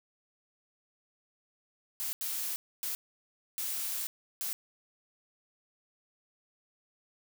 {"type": "noise bursts at uneven times", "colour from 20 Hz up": "blue", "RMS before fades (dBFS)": -35, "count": 5, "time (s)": [[2, 2.13], [2.21, 2.56], [2.83, 2.95], [3.58, 4.07], [4.41, 4.53]], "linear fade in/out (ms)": 0, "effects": []}